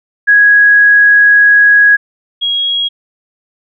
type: tone pair in turn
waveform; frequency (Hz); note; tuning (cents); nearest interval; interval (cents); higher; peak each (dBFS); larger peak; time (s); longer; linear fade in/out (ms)
sine; 1661.2 / 3299; G#6 / G#7; 0 / -12; octave; 1188; second; -3 / -11; first; 0.27-1.97 / 2.41-2.89; first; 20
effects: none